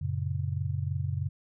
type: chord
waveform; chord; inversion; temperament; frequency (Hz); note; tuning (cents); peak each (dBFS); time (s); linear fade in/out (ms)
sine; F# major; none; just; 92.5 / 115.62 / 138.75; F#2 / A#2 / C#3; 0 / -14 / +2; -31 / -36 / -32; 0.01-1.29; 10
effects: none